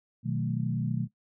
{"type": "chord", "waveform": "sine", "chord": "B dominant seventh", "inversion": "none", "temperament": "equal", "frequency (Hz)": [123.47, 155.56, 185, 220], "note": ["B2", "D#3", "F#3", "A3"], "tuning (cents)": [0, 0, 0, 0], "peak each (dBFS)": [-31, -32, -34, -34], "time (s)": [0.23, 1.08], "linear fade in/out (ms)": 50, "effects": ["noise-tail reverb RT60 0.1 s tail -17 dB re dry"]}